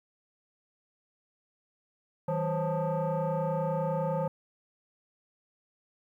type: tone with frequency modulation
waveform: sine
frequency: 190 Hz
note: F#3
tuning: 46 cents sharp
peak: -26 dBFS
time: 2.28-4.28 s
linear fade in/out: 5 ms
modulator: 350 Hz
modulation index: 2
effects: tanh soft clip ceiling -22 dBFS + 11-bit